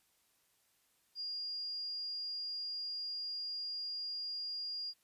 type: tone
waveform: sine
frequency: 4828 Hz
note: D8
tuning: 47 cents sharp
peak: -38 dBFS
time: 1.15-4.94 s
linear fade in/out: 50 ms
effects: white hiss -74 dBFS RMS until 5.03 s + resampled to 32000 Hz